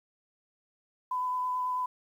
sine tone with vibrato, 1004 Hz, B5, 28 cents sharp, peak -28 dBFS, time 1.11-1.86 s, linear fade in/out 5 ms, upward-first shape triangle, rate 9.2 Hz, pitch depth 12 cents each way, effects 10-bit

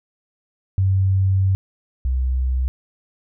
sine tone pair in turn, 95.7 / 64.01 Hz, G2 / C2, -41 / -37 cents, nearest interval perfect fifth, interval 696 cents, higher first, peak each -14 / -17 dBFS, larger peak first, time 0.78-1.55 / 2.05-2.68 s, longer first, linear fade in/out 0 ms, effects none

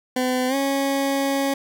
20% pulse tone with pitch glide, 253.8 to 275.2 Hz, B3 to C#4, +47 to -12 cents, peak -15 dBFS, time 0.16-1.54 s, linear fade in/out 5 ms, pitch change +141 cents, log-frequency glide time 0.48-0.55 s, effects none

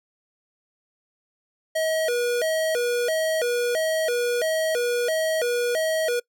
square tone with vibrato, 554.4 Hz, C#5, in tune, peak -22 dBFS, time 1.75-6.2 s, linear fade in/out 10 ms, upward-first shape square, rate 1.5 Hz, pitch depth 240 cents each way, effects noise-tail reverb RT60 0.1 s tail -24 dB re dry

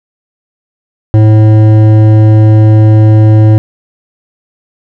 sine tone with hard clipping, 108.3 Hz, A2, 27 cents flat, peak -3 dBFS, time 1.14-3.58 s, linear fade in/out 0 ms, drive 11 dB, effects none

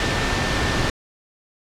sine tone in noise, 1791 Hz, A6, 30 cents sharp, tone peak -30 dBFS, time 0-0.9 s, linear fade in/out 2 ms, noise pink, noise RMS -21 dBFS, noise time 0-0.9 s, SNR -12 dB, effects low-pass 5000 Hz 12 dB/octave

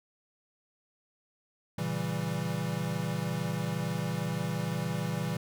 square chord, A# diminished seventh, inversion none, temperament equal, 116.54 / 138.59 / 164.81 / 196 Hz, A#2 / C#3 / E3 / G3, 0 / 0 / 0 / 0 cents, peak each -38 / -38 / -34 / -38 dBFS, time 1.78-5.37 s, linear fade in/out 5 ms, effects none

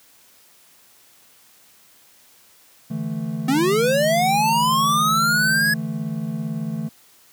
triangle chord, D suspended second, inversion none, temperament equal, 146.83 / 164.81 / 220 Hz, D3 / E3 / A3, 0 / 0 / 0 cents, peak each -28 / -26 / -25 dBFS, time 2.9-6.89 s, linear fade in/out 10 ms
square linear sweep, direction up, 249.8 to 1693 Hz, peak -17 dBFS, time 3.48-5.74 s, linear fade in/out 5 ms
effects white hiss -53 dBFS RMS until 7.32 s + high-pass 80 Hz 12 dB/octave

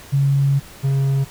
sine / triangle tone pair in turn, 138.9 / 136.59 Hz, C#3 / C#3, +4 / -25 cents, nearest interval unison, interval 29 cents, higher first, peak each -13 dBFS, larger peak neither, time 0.12-0.6 / 0.83-1.25 s, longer first, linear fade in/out 20 ms, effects pink hiss -41 dBFS RMS until 1.3 s

